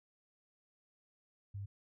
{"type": "tone", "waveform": "sine", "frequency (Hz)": 99.8, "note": "G2", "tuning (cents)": 32, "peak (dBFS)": -40, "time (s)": [1.54, 1.66], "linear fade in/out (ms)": 10, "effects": []}